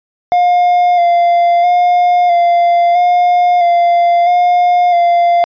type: tone with vibrato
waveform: triangle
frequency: 702 Hz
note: F5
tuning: 9 cents sharp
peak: -5 dBFS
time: 0.32-5.44 s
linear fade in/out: 0 ms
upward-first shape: square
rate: 0.76 Hz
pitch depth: 22 cents each way
effects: resampled to 11025 Hz